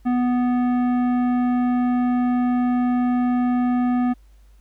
sine tone with tanh clipping, 246.9 Hz, B3, in tune, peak -19 dBFS, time 0.05-4.14 s, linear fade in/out 20 ms, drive 13 dB, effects added 50 Hz sine -47 dBFS peak until 4.6 s + pink hiss -64 dBFS RMS until 4.6 s

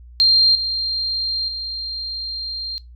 sine tone with level steps, 4186 Hz, C8, in tune, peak -10 / -19 / -24 dBFS, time 0.2-2.78 s, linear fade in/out 0 ms, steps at 0.55 / 1.48 s, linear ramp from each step 2 ms, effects noise-tail reverb RT60 0.2 s tail -19 dB re dry + added 60 Hz sine -39 dBFS peak until 2.95 s

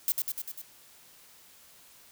violet noise with echo, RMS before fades -26 dBFS, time 0.08-0.12 s, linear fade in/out 0 ms, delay 99 ms, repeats 5, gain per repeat -3 dB, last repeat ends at 0.615 s, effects white hiss -56 dBFS RMS until 2.11 s

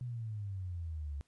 sine exponential sweep, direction down, 126 to 69.3 Hz, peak -37 dBFS, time 0.01-1.21 s, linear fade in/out 0 ms, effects pink hiss -75 dBFS RMS until 1.27 s + resampled to 24000 Hz

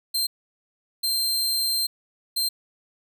sawtooth tone bursts at uneven times, 4154 Hz, C8, 13 cents flat, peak -19 dBFS, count 3, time 0.14-0.27 / 1.03-1.87 / 2.36-2.49 s, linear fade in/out 10 ms, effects none

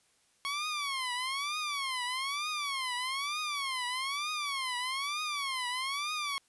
15% pulse tone with vibrato, 1100 Hz, C#6, 14 cents flat, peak -26 dBFS, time 0.45-6.38 s, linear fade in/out 0 ms, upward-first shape triangle, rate 1.1 Hz, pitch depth 220 cents each way, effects white hiss -69 dBFS RMS until 6.48 s + resampled to 24000 Hz

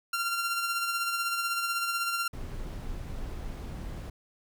sawtooth tone with tremolo, 1380 Hz, F6, 21 cents flat, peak -23 dBFS, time 0.13-2.28 s, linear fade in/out 5 ms, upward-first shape sine, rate 16 Hz, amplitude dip 40%
brown noise, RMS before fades -37 dBFS, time 2.33-4.1 s, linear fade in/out 5 ms
effects none

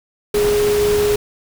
sine tone in noise, 415.3 Hz, G#4, in tune, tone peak -13 dBFS, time 0.34-1.16 s, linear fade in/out 5 ms, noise pink, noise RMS -24 dBFS, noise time 0.34-1.16 s, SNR +8 dB, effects none

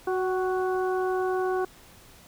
harmonic tone with a mistuned harmonic, 370.2 Hz, F#4, 1 cent sharp, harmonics 1 / 2 / 3 / 4, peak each -25 / -31 / -35 / -37 dBFS, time 0.07-1.65 s, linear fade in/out 5 ms, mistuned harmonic 2, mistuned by +25 cents, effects pink hiss -52 dBFS RMS until 2.27 s

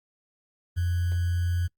sine tone with sample-and-hold, 87.31 Hz, F2, in tune, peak -23 dBFS, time 0.76-1.68 s, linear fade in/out 20 ms, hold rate 1575 Hz, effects noise-tail reverb RT60 0.1 s tail -24 dB re dry + Opus 32 kbps

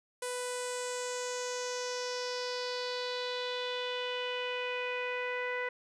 sawtooth tone with low-pass filter sweep, 496 Hz, B4, 7 cents sharp, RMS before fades -36 dBFS, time 0.22-5.69 s, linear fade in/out 5 ms, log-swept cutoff 9500 to 2000 Hz, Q 3.9, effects none

